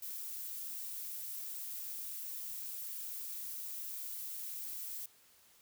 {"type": "noise", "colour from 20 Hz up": "violet", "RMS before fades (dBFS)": -43, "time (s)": [0.02, 5.06], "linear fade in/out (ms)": 5, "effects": ["white hiss -65 dBFS RMS until 5.61 s"]}